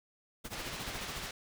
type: noise with tremolo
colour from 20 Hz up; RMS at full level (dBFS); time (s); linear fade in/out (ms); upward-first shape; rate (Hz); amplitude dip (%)
pink; -41; 0.44-1.29; 10; sine; 14; 85
type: low-pass noise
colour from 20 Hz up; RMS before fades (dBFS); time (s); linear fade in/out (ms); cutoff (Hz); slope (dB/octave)
white; -43; 0.53-1.31; 2; 4200; 12
effects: none